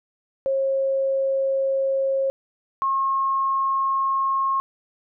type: tone pair in turn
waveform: sine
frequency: 540 / 1080 Hz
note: C#5 / C#6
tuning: -45 / -45 cents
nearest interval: octave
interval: 1200 cents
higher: second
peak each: -19 dBFS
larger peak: neither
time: 0.46-2.3 / 2.82-4.6 s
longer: first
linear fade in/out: 0 ms
effects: none